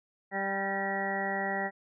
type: harmonic tone with a mistuned harmonic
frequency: 196 Hz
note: G3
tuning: in tune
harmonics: 1 / 2 / 3 / 4 / 5 / 7 / 8 / 9 / 10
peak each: -38 / -39 / -38 / -34 / -46 / -44 / -46 / -42 / -34 dBFS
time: 0.31-1.71 s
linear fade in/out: 50 ms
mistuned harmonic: 10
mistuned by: -36 cents
effects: none